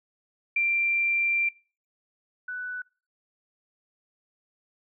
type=tone pair in turn; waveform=sine; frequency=2364 / 1489.2 Hz; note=D7 / F#6; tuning=+11 / +11 cents; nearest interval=minor sixth; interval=800 cents; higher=first; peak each=-21 / -31 dBFS; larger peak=first; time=0.56-1.49 / 2.48-2.82 s; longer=first; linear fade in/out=5 ms; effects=noise-tail reverb RT60 0.4 s tail -25 dB re dry